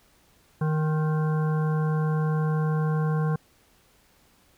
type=harmonic tone with a mistuned harmonic; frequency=155.4 Hz; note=D#3; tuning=2 cents flat; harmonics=1 / 3 / 5 / 7 / 9 / 10; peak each=-22 / -33 / -38 / -37 / -43 / -43 dBFS; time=0.61-3.36 s; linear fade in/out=5 ms; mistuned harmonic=7; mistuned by=-31 cents; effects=pink hiss -61 dBFS RMS until 4.57 s